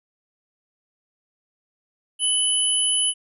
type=tone pair together; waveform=sine; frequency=2987 / 10094 Hz; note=F#7 / D#9; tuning=+16 / +24 cents; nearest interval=octave + major sixth; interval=2108 cents; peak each=-21 / -21 dBFS; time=2.19-3.14 s; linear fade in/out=50 ms; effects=none